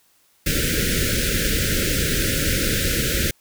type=band-stop noise; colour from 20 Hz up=pink; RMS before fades=-21 dBFS; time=0.46-3.31 s; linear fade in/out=5 ms; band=570 to 1400 Hz; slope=96 dB/octave; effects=white hiss -60 dBFS RMS until 3.4 s